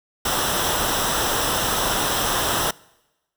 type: noise with comb filter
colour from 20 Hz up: pink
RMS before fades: -22 dBFS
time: 0.25-2.71 s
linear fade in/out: 5 ms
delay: 0.44 ms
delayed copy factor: -0.65
effects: noise-tail reverb RT60 1.0 s tail -24 dB re dry